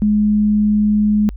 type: tone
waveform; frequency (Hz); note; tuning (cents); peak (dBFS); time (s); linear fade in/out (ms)
sine; 210.1; G#3; +20; -11; 0.02-1.29; 0
effects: added 50 Hz sine -27 dBFS peak until 1.36 s